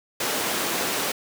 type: high-pass noise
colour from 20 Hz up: pink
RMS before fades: -26 dBFS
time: 0.2-1.12 s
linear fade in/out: 5 ms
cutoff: 300 Hz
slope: 12 dB/octave
effects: none